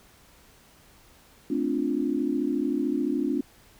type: chord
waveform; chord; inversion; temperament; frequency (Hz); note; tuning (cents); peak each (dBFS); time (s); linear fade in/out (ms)
sine; D minor seventh; second; equal with one note detuned; 220 / 260 / 293.7 / 349.2; A3 / C4 / D4 / F4; 0 / -11 / 0 / 0; -33 / -28 / -27 / -31; 1.5-3.41; 5
effects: pink hiss -56 dBFS RMS until 3.79 s